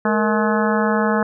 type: harmonic tone with a mistuned harmonic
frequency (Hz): 213.3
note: G#3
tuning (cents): +46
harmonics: 1 / 2 / 3 / 4 / 5 / 6 / 7 / 8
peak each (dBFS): -19 / -22 / -24 / -25 / -26 / -27 / -27 / -28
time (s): 0.05-1.23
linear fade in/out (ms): 2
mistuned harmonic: 2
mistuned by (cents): +140
effects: none